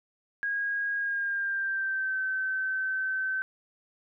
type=tone with pitch glide; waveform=sine; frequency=1638 to 1537.2 Hz; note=G#6 to G6; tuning=-24 to -34 cents; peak=-27 dBFS; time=0.43-3.42 s; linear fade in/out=0 ms; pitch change=-110 cents; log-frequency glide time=0.96-2.19 s; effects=none